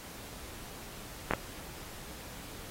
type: clicks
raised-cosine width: 0.5 ms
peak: -13 dBFS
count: 2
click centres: 1.31 / 1.336 s
effects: pink hiss -47 dBFS RMS until 2.7 s + AAC 48 kbps